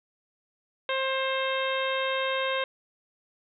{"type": "harmonic tone", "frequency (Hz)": 530, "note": "C5", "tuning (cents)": 22, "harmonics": [1, 2, 3, 4, 5, 6, 7], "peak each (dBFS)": [-29, -32, -34, -35, -36, -37, -37], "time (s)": [0.89, 2.64], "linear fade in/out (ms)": 2, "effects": []}